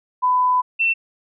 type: tone pair in turn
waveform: sine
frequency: 1001 / 2692 Hz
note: B5 / E7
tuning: +23 / +36 cents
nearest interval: octave + perfect fourth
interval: 1713 cents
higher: second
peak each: -14 / -15 dBFS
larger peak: first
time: 0.22-0.62 / 0.79-0.94 s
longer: first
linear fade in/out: 20 ms
effects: none